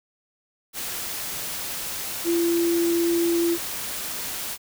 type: tone in noise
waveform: sine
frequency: 340 Hz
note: F4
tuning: 46 cents flat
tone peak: -19 dBFS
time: 2.24-3.58 s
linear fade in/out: 50 ms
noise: white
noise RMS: -31 dBFS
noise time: 0.73-4.58 s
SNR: +9 dB
effects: none

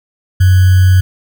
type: tone with sample-and-hold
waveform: sine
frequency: 92.5 Hz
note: F#2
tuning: in tune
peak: -4 dBFS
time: 0.4-1.01 s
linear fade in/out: 10 ms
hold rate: 1575 Hz
effects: none

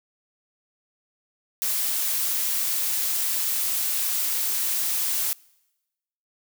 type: noise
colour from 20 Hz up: blue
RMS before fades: -25 dBFS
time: 1.62-5.33 s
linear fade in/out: 0 ms
effects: noise-tail reverb RT60 1.0 s tail -25 dB re dry

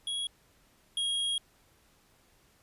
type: tone pair in turn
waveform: square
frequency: 3322 / 3278 Hz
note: G#7 / G#7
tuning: 0 / -23 cents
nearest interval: unison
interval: 23 cents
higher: first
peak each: -32 / -29 dBFS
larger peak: second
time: 0.07-0.27 / 0.97-1.38 s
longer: second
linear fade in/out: 2 ms
effects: pink hiss -65 dBFS RMS until 2.62 s + resampled to 32000 Hz

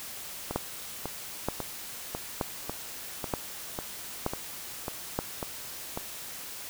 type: two click trains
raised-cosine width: 1 ms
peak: -13 / -18 dBFS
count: 6 / 11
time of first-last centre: 0.56-5.19 / 0.51-5.974 s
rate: 1.08 / 1.83 Hz
effects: white hiss -41 dBFS RMS until 6.69 s

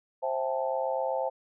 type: chord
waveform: sine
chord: A minor seventh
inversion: first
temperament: just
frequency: 528 / 660 / 792 / 880 Hz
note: C5 / E5 / G5 / A5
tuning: +16 / +2 / +18 / 0 cents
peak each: -30 / -33 / -35 / -34 dBFS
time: 0.22-1.3 s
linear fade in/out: 20 ms
effects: none

